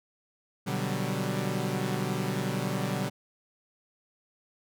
sawtooth chord, G major seventh, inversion first, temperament equal, 123.47 / 146.83 / 185 / 196 Hz, B2 / D3 / F#3 / G3, 0 / 0 / 0 / 0 cents, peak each -30 dBFS, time 0.66-3.1 s, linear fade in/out 20 ms, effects none

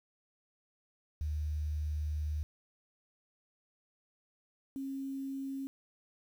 sine tone pair in turn, 75.8 / 271.1 Hz, D#2 / C#4, -45 / -38 cents, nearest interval octave + minor seventh, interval 2207 cents, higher second, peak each -32 / -36 dBFS, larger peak first, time 1.21-2.43 / 4.76-5.67 s, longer first, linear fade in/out 0 ms, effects 10-bit

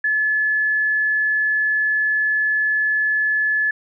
sine tone, 1720 Hz, A6, 40 cents flat, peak -16 dBFS, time 0.04-3.71 s, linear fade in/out 5 ms, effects none

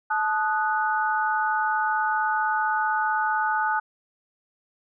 sine chord, D# diminished, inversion second, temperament equal with one note detuned, 867.9 / 1244.5 / 1480 Hz, A5 / D#6 / F#6, -24 / 0 / 0 cents, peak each -24 / -28 / -26 dBFS, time 0.1-3.8 s, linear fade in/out 10 ms, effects none

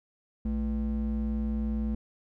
triangle ring-modulated tone, 139 Hz, C#3, 5 cents sharp, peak -22 dBFS, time 0.45-1.95 s, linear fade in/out 5 ms, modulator 79.1 Hz, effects none

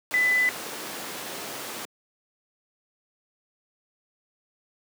sine tone in noise, 2000 Hz, B6, 21 cents sharp, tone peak -19 dBFS, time 0.14-0.49 s, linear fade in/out 0 ms, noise pink, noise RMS -34 dBFS, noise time 0.11-1.85 s, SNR +12 dB, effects high-pass 300 Hz 12 dB/octave

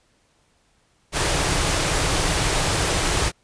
pink band-stop noise, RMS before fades -21 dBFS, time 1.12-3.32 s, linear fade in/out 50 ms, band 190 to 270 Hz, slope 96 dB/octave, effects pink hiss -63 dBFS RMS until 3.43 s + resampled to 22050 Hz

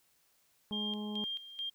harmonic tone, 210 Hz, G#3, 19 cents sharp, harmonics 1 / 2 / 3 / 4 / 5, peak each -37 / -46 / -56 / -50 / -56 dBFS, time 0.71-1.24 s, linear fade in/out 0 ms
sine tone with tremolo, 3200 Hz, G7, 35 cents sharp, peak -35 dBFS, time 0.72-1.7 s, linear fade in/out 10 ms, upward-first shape square, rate 2.3 Hz, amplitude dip 75%
effects white hiss -71 dBFS RMS until 1.74 s

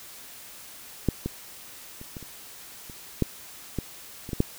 clicks, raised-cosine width 3 ms, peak -8 / -15 / -28 / -24 / -30 / -29 / -8 / -14 / -24 / -16 / -7 dBFS, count 11, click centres 1.087 / 1.26 / 2.014 / 2.168 / 2.227 / 2.898 / 3.223 / 3.787 / 4.291 / 4.332 / 4.404 s, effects white hiss -45 dBFS RMS until 4.58 s

